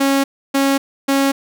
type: tone bursts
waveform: sawtooth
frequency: 274.5 Hz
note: C#4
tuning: 17 cents flat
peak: -9 dBFS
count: 3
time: 0-1.32 s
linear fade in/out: 10 ms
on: 240 ms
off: 300 ms
effects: none